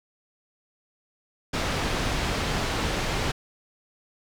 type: low-pass noise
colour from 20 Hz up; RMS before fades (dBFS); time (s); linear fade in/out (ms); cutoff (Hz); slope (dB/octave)
pink; -27; 1.53-3.32; 10; 5100; 12
effects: none